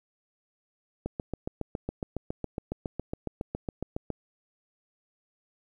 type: click train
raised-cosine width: 2 ms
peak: -18 dBFS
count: 23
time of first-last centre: 1.06-4.103 s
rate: 7.23 Hz
effects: 10-bit